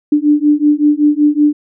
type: beating tone pair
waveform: sine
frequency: 293.7 / 299 Hz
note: D4 / D4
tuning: 0 / +31 cents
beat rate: 5.3 Hz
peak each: -11 dBFS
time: 0.12-1.53 s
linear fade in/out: 5 ms
effects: none